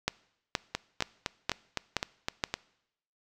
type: two click trains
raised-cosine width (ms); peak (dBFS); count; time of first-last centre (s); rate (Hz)
0.2; -12 / -9; 8 / 6; 0.75-2.54 / 0.08-2.438; 3.91 / 2.12
effects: noise-tail reverb RT60 0.8 s tail -22 dB re dry